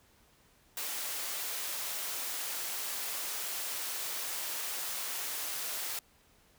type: high-pass noise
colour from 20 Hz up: white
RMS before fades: -37 dBFS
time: 0.77-5.99 s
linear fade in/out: 2 ms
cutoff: 450 Hz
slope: 12 dB/octave
effects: pink hiss -65 dBFS RMS until 6.58 s